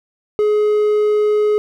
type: tone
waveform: triangle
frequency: 421.4 Hz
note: G#4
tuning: 25 cents sharp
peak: -10 dBFS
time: 0.39-1.58 s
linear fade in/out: 0 ms
effects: none